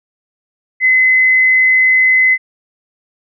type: tone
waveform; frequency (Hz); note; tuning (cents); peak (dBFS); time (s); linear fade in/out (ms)
sine; 2037; C7; -47; -7; 0.8-2.38; 50
effects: none